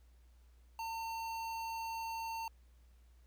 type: tone with notch filter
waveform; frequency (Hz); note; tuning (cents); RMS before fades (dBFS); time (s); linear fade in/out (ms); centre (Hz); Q
square; 906; A#5; -50; -41; 0.79-2.48; 2; 9100; 1.5
effects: added 60 Hz sine -60 dBFS peak until 3.26 s + pink hiss -75 dBFS RMS until 3.26 s